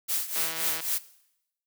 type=noise with tremolo; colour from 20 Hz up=blue; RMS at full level=-26 dBFS; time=0.08-0.99 s; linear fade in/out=20 ms; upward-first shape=triangle; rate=3.8 Hz; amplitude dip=85%
type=click train; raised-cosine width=0.2 ms; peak=-18 dBFS; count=73; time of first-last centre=0.36-0.804 s; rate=162 Hz
effects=noise-tail reverb RT60 0.8 s tail -18 dB re dry + high-pass 200 Hz 12 dB/octave